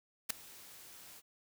white noise with ADSR envelope, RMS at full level -30 dBFS, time 0.29-1.22 s, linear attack 14 ms, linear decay 3 ms, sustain -24 dB, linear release 40 ms, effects none

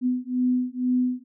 sine beating tone pair, 249.8 / 251.9 Hz, B3 / B3, +20 / +34 cents, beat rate 2.1 Hz, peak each -24 dBFS, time 0.01-1.24 s, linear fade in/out 50 ms, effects none

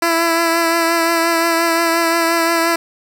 10% pulse tone with vibrato, 333.5 Hz, E4, 20 cents sharp, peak -5 dBFS, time 0.02-2.76 s, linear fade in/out 5 ms, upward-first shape triangle, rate 5.7 Hz, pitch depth 27 cents each way, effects none

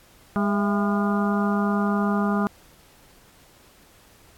harmonic tone with a mistuned harmonic, 203 Hz, G#3, 39 cents flat, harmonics 1 / 2 / 3 / 4 / 5 / 6 / 7, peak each -21 / -30 / -32 / -32 / -34 / -30 / -34 dBFS, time 0.36-2.47 s, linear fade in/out 0 ms, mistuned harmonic 3, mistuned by +130 cents, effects pink hiss -54 dBFS RMS until 4.37 s + AAC 64 kbps

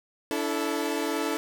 sawtooth chord, D suspended second, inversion none, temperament equal with one note detuned, 287.6 / 329.6 / 440 Hz, D4 / E4 / A4, -36 / 0 / 0 cents, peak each -27 dBFS, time 0.31-1.37 s, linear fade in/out 0 ms, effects none

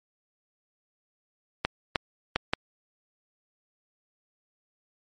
clicks, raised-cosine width 0.3 ms, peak -7 dBFS, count 4, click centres 1.65 / 1.958 / 2.36 / 2.535 s, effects MP3 48 kbps

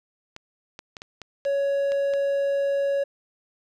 clicks, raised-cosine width 0.2 ms, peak -21 dBFS, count 8, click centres 0.364 / 0.791 / 0.968 / 1.019 / 1.217 / 1.451 / 1.92 / 2.137 s
triangle tone, 558 Hz, C#5, 11 cents sharp, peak -19 dBFS, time 1.45-3.04 s, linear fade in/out 10 ms
effects none

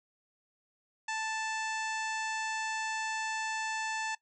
harmonic tone, 880 Hz, A5, in tune, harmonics 1 / 2 / 3 / 4 / 5 / 6 / 7 / 8 / 9, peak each -36 / -37 / -41 / -48 / -48 / -51 / -48 / -48 / -51 dBFS, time 1.08-4.15 s, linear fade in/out 5 ms, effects noise-tail reverb RT60 0.1 s tail -19 dB re dry

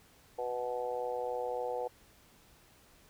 harmonic tone, 123.47 Hz, B2, in tune, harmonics 3 / 4 / 5 / 6 / 7, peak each -47 / -35 / -44 / -40 / -42 dBFS, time 0.38-1.88 s, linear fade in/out 10 ms, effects pink hiss -62 dBFS RMS until 3.09 s

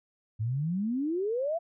sine exponential sweep, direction up, 103.83 to 697 Hz, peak -27 dBFS, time 0.39-1.59 s, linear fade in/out 20 ms, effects none

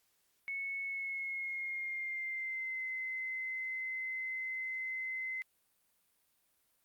sine tone with pitch glide, 2203 to 2055 Hz, C#7 to C7, -11 to -32 cents, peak -36 dBFS, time 0.48-5.42 s, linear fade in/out 0 ms, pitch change -121 cents, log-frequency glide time 0.84-2.84 s, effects white hiss -75 dBFS RMS until 6.84 s + Opus 48 kbps

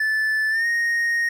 triangle tone with pitch glide, 1749 to 1863.7 Hz, A6 to A#6, -11 to -1 cents, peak -17 dBFS, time 0-1.29 s, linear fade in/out 5 ms, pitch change +110 cents, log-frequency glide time 0.5-0.66 s, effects none

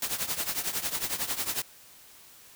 white noise with tremolo, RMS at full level -28 dBFS, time 0.02-1.62 s, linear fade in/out 2 ms, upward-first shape triangle, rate 11 Hz, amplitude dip 85%, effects white hiss -53 dBFS RMS until 2.55 s

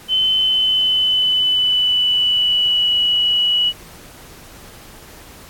sine tone with pitch glide, 3053 to 2934 Hz, G7 to F#7, -46 to -15 cents, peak -13 dBFS, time 0.08-3.73 s, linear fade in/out 50 ms, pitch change -69 cents, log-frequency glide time 0.32-2.99 s, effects pink hiss -41 dBFS RMS until 5.49 s + AAC 64 kbps

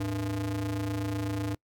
square ring-modulated tone, 94.5 Hz, F#2, 37 cents sharp, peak -27 dBFS, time 0-1.55 s, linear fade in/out 5 ms, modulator 203 Hz, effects noise-tail reverb RT60 0.1 s tail -25 dB re dry

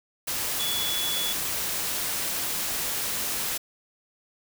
sine tone in noise, 3410 Hz, G#7, 45 cents sharp, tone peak -28 dBFS, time 0.59-1.33 s, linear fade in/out 10 ms, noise white, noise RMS -29 dBFS, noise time 0.27-3.58 s, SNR -2 dB, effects none

